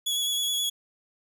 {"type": "tone with vibrato", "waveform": "sawtooth", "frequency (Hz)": 3372, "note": "G#7", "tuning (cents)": 26, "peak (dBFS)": -22, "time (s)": [0.06, 0.7], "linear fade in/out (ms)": 10, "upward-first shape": "square", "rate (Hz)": 9.5, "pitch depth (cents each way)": 14, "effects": []}